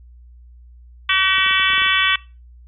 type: harmonic tone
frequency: 380.5 Hz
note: F#4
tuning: 48 cents sharp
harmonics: 3 / 4 / 5 / 6 / 7 / 8 / 9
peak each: -22 / -22 / -22 / -22 / -22 / -22 / -22 dBFS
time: 1.09-2.16 s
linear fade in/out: 5 ms
type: clicks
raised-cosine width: 2 ms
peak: -26 dBFS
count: 9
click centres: 1.383 / 1.464 / 1.511 / 1.599 / 1.703 / 1.734 / 1.78 / 1.819 / 1.863 s
effects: noise-tail reverb RT60 0.3 s tail -21 dB re dry + added 60 Hz sine -41 dBFS peak until 2.67 s